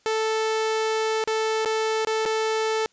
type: tone with dropouts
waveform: sawtooth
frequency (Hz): 440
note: A4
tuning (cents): 0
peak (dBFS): -18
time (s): 0.06-2.86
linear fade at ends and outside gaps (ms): 0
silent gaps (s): 1.239-1.275 / 1.648-1.658 / 2.049-2.072 / 2.253-2.259
effects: white hiss -62 dBFS RMS until 2.92 s + resampled to 16000 Hz